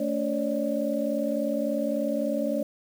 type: tone cluster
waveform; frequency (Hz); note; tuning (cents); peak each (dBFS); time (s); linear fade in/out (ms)
sine; 221.7 / 285.2 / 553 / 593; A3 / C#4 / C#5 / D5; +13 / +49 / -4 / +17; -30; 0-2.63; 5
effects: 8-bit